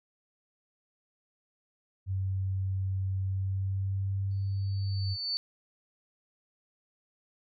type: tone with pitch glide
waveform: sine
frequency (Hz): 95.5 to 98.13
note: G2 to G2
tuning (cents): -45 to +2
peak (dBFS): -28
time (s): 2.06-5.17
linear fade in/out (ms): 50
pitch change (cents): +47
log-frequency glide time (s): 3.23-4.43
type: tone with exponential growth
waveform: sine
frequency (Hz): 4500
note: C#8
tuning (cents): +25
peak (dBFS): -27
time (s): 4.31-5.37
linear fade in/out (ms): 0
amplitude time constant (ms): 230
effects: none